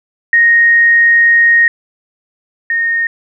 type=tone pair in turn; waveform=sine; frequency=1864.7 / 1846.5 Hz; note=A#6 / A#6; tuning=0 / -17 cents; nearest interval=unison; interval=17 cents; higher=first; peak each=-5 / -11 dBFS; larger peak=first; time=0.33-1.68 / 2.7-3.07 s; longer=first; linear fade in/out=2 ms; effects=none